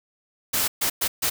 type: noise bursts at uneven times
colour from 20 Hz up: white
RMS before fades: -23 dBFS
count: 4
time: 0.53-0.68 / 0.81-0.9 / 1.01-1.08 / 1.22-1.3 s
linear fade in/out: 10 ms
effects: none